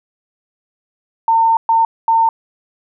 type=tone bursts at uneven times; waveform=sine; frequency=907 Hz; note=A#5; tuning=48 cents flat; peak=-9 dBFS; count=3; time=1.28-1.57 / 1.69-1.85 / 2.08-2.29 s; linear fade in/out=2 ms; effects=none